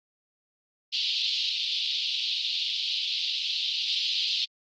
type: band-pass noise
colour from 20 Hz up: white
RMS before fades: -28 dBFS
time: 0.92-4.46 s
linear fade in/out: 20 ms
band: 2900 to 4500 Hz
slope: 48 dB/octave
effects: Opus 24 kbps